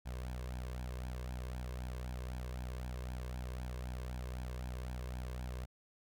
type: tone with flanger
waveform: sawtooth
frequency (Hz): 62.4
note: B1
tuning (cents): +19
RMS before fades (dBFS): -42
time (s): 0.05-5.66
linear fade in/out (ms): 20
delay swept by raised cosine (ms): 1.2 to 1.92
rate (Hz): 3.9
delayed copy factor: +0.65
effects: none